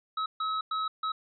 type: tone bursts at uneven times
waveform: square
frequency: 1286 Hz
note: E6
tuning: 43 cents flat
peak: -29 dBFS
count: 4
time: 0.17-0.26 / 0.4-0.61 / 0.71-0.88 / 1.03-1.12 s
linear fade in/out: 5 ms
effects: resampled to 11025 Hz

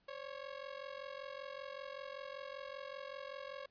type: ring-modulated tone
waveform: sawtooth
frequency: 550 Hz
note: C#5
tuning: 14 cents flat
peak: -38 dBFS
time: 0.08-3.66 s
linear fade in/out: 5 ms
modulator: 22.6 Hz
effects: pink hiss -75 dBFS RMS until 3.7 s + resampled to 11025 Hz

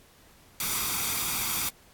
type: noise with comb filter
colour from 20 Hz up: white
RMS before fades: -29 dBFS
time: 0.6-1.69 s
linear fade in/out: 2 ms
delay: 0.85 ms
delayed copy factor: +0.6
effects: pink hiss -57 dBFS RMS until 1.93 s + AAC 64 kbps

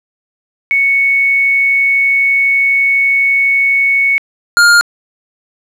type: tone pair in turn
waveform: sine / square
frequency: 2217 / 1410.8 Hz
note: C#7 / F6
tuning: 0 / +17 cents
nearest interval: minor sixth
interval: 783 cents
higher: first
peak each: -8 / -5 dBFS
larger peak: second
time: 0.71-4.18 / 4.57-4.81 s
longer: first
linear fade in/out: 0 ms
effects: low-pass 10000 Hz 12 dB/octave + 7-bit

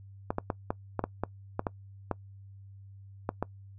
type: clicks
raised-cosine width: 1 ms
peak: -15 dBFS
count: 12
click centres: 0.305 / 0.384 / 0.502 / 0.705 / 0.993 / 1.04 / 1.236 / 1.594 / 1.668 / 2.113 / 3.291 / 3.426 s
effects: noise-tail reverb RT60 0.1 s tail -22 dB re dry + added 98 Hz sine -47 dBFS peak until 3.78 s

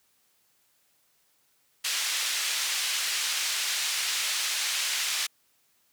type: band-pass noise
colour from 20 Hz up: pink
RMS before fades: -29 dBFS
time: 1.84-5.27 s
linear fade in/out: 10 ms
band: 2400 to 8400 Hz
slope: 12 dB/octave
effects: white hiss -68 dBFS RMS until 5.92 s + high-pass 60 Hz 12 dB/octave

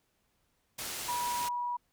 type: low-pass noise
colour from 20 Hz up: white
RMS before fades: -39 dBFS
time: 0.78-1.49 s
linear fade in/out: 10 ms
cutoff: 11000 Hz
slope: 12 dB/octave
type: tone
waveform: sine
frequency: 970 Hz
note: B5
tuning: 31 cents flat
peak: -31 dBFS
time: 1.08-1.77 s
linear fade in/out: 10 ms
effects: pink hiss -75 dBFS RMS until 1.92 s

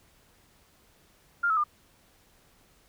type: tone with pitch steps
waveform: sine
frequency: 1400 / 1298.7 / 1204.8 Hz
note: F6 / E6 / D6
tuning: +4 / -26 / +44 cents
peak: -22 dBFS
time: 1.43-1.64 s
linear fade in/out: 10 ms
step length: 70 ms
effects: pink hiss -62 dBFS RMS until 2.88 s

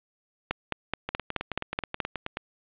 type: two click trains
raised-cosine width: 0.3 ms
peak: -10 / -14 dBFS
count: 8 / 13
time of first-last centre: 0.51-2.003 / 1.09-2.371 s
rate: 4.69 / 9.37 Hz
effects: resampled to 8000 Hz + 8-bit

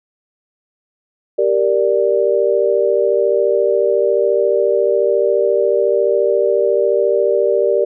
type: chord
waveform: sine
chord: G minor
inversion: none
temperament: equal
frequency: 392 / 466.2 / 587.3 Hz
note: G4 / Bb4 / D5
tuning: 0 / 0 / 0 cents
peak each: -16 dBFS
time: 1.38-7.85 s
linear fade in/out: 10 ms
effects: none

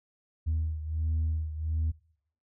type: beating tone pair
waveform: sine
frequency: 78.8 / 80.2 Hz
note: D#2 / E2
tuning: +23 / -47 cents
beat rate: 1.4 Hz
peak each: -27 / -32 dBFS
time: 0.46-1.92 s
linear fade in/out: 20 ms
effects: noise-tail reverb RT60 0.6 s tail -22 dB re dry + tanh soft clip ceiling -23 dBFS

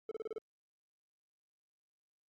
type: tone bursts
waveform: triangle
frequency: 439 Hz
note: A4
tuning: 4 cents flat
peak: -35 dBFS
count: 6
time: 0.09-0.383 s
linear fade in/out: 2 ms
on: 23 ms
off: 31 ms
effects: Opus 48 kbps

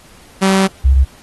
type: tone pair in turn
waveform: sawtooth / sine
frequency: 192.2 / 66.67 Hz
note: G3 / C2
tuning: -34 / +33 cents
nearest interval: octave + tritone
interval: 1833 cents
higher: first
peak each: -6 dBFS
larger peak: neither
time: 0.41-0.68 / 0.84-1.05 s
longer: first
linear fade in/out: 20 ms
effects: pink hiss -44 dBFS RMS until 1.22 s + AAC 32 kbps

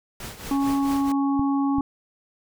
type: noise with tremolo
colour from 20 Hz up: pink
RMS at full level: -34 dBFS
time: 0.2-1.12 s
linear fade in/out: 2 ms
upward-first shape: triangle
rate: 4.5 Hz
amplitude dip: 75%
type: harmonic tone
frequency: 277.2 Hz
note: C#4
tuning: in tune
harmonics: 1 / 3 / 4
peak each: -20 / -30 / -32 dBFS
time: 0.51-1.81 s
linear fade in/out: 2 ms
type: clicks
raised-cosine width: 5 ms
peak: -18 / -20 dBFS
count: 2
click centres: 1.395 / 1.784 s
effects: none

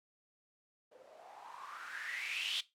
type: noise with low-pass filter sweep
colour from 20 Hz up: violet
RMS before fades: -43 dBFS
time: 0.91-2.61 s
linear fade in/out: 10 ms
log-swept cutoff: 480 to 3400 Hz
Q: 7.3
effects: noise-tail reverb RT60 0.2 s tail -17 dB re dry

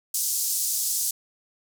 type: band-pass noise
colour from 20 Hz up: pink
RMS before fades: -26 dBFS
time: 0.14-1.11 s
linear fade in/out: 5 ms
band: 5800 to 16000 Hz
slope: 24 dB/octave
effects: none

